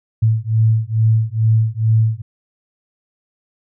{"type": "beating tone pair", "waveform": "sine", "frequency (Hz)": [110, 112.3], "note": ["A2", "A2"], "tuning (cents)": [0, 36], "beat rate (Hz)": 2.3, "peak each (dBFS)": [-15, -15], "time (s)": [0.22, 2.22], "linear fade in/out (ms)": 10, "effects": []}